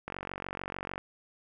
click train, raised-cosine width 0.5 ms, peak -21 dBFS, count 43, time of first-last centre 0.08-0.979 s, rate 46.7 Hz, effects none

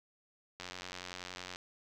click train, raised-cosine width 0.2 ms, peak -25 dBFS, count 88, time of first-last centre 0.6-1.559 s, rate 90.7 Hz, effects none

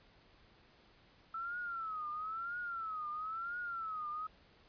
sine tone with vibrato, 1318.5 Hz, E6, in tune, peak -38 dBFS, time 1.34-4.27 s, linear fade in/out 5 ms, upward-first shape triangle, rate 1 Hz, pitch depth 170 cents each way, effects pink hiss -65 dBFS RMS until 4.68 s + resampled to 11025 Hz

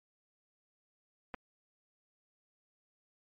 clicks, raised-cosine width 0.5 ms, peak -26 dBFS, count 2, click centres 1.341 / 1.345 s, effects MP3 96 kbps

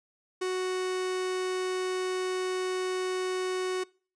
45% pulse tone, 370 Hz, F#4, in tune, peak -28 dBFS, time 0.41-3.84 s, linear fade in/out 10 ms, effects noise-tail reverb RT60 0.4 s tail -24 dB re dry + resampled to 22050 Hz

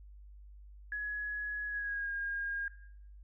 sine tone with pitch glide, 1682 to 1621.9 Hz, G#6 to G#6, +22 to -41 cents, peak -34 dBFS, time 0.92-2.68 s, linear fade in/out 2 ms, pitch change -63 cents, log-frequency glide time 1.66-2.12 s, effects noise-tail reverb RT60 0.7 s tail -17 dB re dry + added 50 Hz sine -50 dBFS peak until 3.23 s

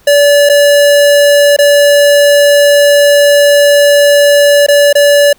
square tone with dropouts, 576 Hz, D5, 34 cents flat, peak -4 dBFS, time 0.07-5.33 s, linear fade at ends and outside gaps 5 ms, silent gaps 0.491-0.496 / 1.565-1.587 / 4.665-4.684 / 4.929-4.952 s, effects pink hiss -47 dBFS RMS until 5.38 s

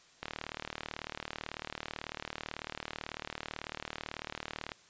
click train, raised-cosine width 0.3 ms, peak -21 dBFS, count 172, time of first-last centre 0.23-4.718 s, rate 38.1 Hz, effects white hiss -61 dBFS RMS until 4.89 s + resampled to 16000 Hz

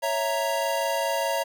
square chord, A# diminished, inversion first, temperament equal, 554.4 / 659.3 / 932.3 Hz, C#5 / E5 / A#5, 0 / 0 / 0 cents, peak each -29 dBFS, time 0.02-1.44 s, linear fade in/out 20 ms, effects none

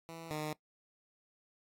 10% pulse tone pair in turn, 164.81 / 152.91 Hz, E3 / D#3, 0 / -30 cents, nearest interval minor second, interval 130 cents, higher first, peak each -37 / -28 dBFS, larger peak second, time 0.09-0.31 / 0.31-0.53 s, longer neither, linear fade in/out 0 ms, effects noise-tail reverb RT60 0.1 s tail -20 dB re dry + AAC 64 kbps

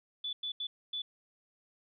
sine tone bursts at uneven times, 3468 Hz, A7, 26 cents flat, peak -34 dBFS, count 4, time 0.24-0.33 / 0.43-0.52 / 0.6-0.67 / 0.93-1.02 s, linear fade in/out 5 ms, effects none

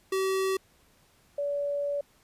square / sine tone pair in turn, 382.3 / 572.8 Hz, G4 / D5, -43 / -43 cents, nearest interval perfect fifth, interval 700 cents, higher second, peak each -26 / -27 dBFS, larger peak first, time 0.12-0.57 / 1.38-2.01 s, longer second, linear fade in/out 5 ms, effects pink hiss -63 dBFS RMS until 2.23 s + resampled to 32000 Hz

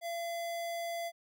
square tone, 680 Hz, F5, 46 cents flat, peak -36 dBFS, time 0.01-1.12 s, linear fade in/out 50 ms, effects none

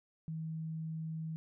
sine tone, 160 Hz, D#3, 49 cents sharp, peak -37 dBFS, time 0.28-1.36 s, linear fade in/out 0 ms, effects none

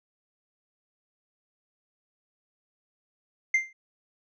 triangle tone with exponential decay, 2093 Hz, C7, in tune, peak -15 dBFS, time 3.54-3.73 s, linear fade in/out 5 ms, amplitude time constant 40 ms, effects resampled to 16000 Hz

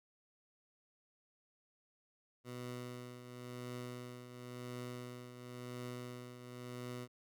15% pulse tone with tremolo, 123.47 Hz, B2, in tune, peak -36 dBFS, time 2.44-7.08 s, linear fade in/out 50 ms, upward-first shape triangle, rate 0.95 Hz, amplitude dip 65%, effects none

